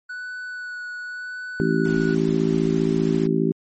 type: tone with vibrato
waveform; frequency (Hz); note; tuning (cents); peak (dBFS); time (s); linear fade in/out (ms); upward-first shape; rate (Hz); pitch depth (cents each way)
triangle; 1480; F#6; 0; -28; 0.09-2.15; 10; sine; 0.92; 14
type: harmonic tone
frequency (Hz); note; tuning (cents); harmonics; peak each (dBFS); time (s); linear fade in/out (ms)
55; A1; 0; 3 / 4 / 5 / 6 / 7; -23 / -24 / -24 / -26 / -23; 1.6-3.52; 0
type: noise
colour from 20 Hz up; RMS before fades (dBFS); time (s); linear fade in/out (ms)
pink; -39; 1.85-3.27; 5
effects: MP3 32 kbps